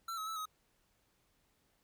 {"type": "tone with pitch steps", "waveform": "square", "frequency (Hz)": [1346, 1281, 1315, 1265], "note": ["E6", "E6", "E6", "D#6"], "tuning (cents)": [36, -50, -5, 28], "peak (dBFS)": -39, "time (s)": [0.08, 0.456], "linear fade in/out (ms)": 5, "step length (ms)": 94, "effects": ["pink hiss -75 dBFS RMS until 1.83 s"]}